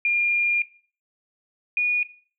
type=tone pair in turn; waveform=sine; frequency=2409 / 2450 Hz; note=D7 / D#7; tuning=+43 / -27 cents; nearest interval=unison; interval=30 cents; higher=second; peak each=-18 dBFS; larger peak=neither; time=0.05-0.62 / 1.77-2.03 s; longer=first; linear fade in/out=2 ms; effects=noise-tail reverb RT60 0.4 s tail -17 dB re dry